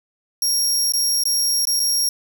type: tone with dropouts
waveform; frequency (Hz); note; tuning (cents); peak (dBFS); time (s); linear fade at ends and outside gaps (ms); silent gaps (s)
25% pulse; 5588; F8; 0; -12; 0.42-2.09; 2; 0.922-0.936 / 1.237-1.254 / 1.653-1.671 / 1.796-1.8
effects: none